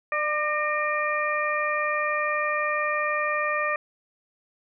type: harmonic tone with a mistuned harmonic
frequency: 598 Hz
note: D5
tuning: 31 cents sharp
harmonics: 1 / 2 / 3 / 4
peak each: -29 / -27 / -28 / -31 dBFS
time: 0.12-3.76 s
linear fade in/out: 2 ms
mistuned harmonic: 3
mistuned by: +45 cents
effects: none